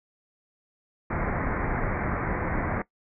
pink low-pass noise, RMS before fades -28 dBFS, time 1.1-2.82 s, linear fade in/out 5 ms, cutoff 2200 Hz, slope 96 dB/octave, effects noise-tail reverb RT60 0.1 s tail -19 dB re dry

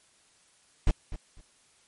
brown noise with echo, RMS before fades -20 dBFS, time 0.87-0.91 s, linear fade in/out 2 ms, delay 250 ms, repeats 2, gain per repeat -14 dB, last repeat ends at 1.41 s, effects white hiss -63 dBFS RMS until 1.87 s + MP3 48 kbps

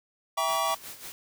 square chord, E diminished seventh, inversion none, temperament just, 659.3 / 791.1 / 949.3 / 1139.2 Hz, E5 / G5 / Bb5 / Db6, 0 / +16 / +31 / +47 cents, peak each -32 / -33 / -33 / -29 dBFS, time 0.37-0.75 s, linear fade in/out 10 ms
white noise with tremolo, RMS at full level -40 dBFS, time 0.48-1.12 s, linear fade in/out 0 ms, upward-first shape sine, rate 5.5 Hz, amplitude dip 70%
effects none

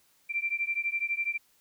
sine beating tone pair, 2349 / 2361 Hz, D7 / D7, 0 / +9 cents, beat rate 12 Hz, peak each -31 dBFS, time 0.29-1.38 s, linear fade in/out 20 ms, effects white hiss -66 dBFS RMS until 1.6 s

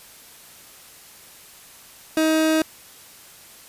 30% pulse tone, 316 Hz, D#4, 27 cents sharp, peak -14 dBFS, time 2.17-2.62 s, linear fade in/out 2 ms, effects white hiss -46 dBFS RMS until 3.68 s + resampled to 32000 Hz

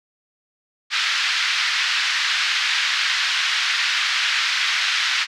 pink band-pass noise, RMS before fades -21 dBFS, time 0.9-5.27 s, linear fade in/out 50 ms, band 1500 to 4900 Hz, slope 24 dB/octave, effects none

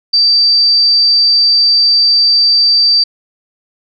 sine tone, 4656 Hz, D8, 16 cents flat, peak -6 dBFS, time 0.13-3.04 s, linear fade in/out 10 ms, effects none

